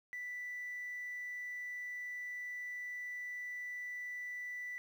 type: tone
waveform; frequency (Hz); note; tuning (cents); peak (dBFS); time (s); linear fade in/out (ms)
sine; 1975.5; B6; 0; -39; 0.13-4.78; 0
effects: tanh soft clip ceiling -37 dBFS + 11-bit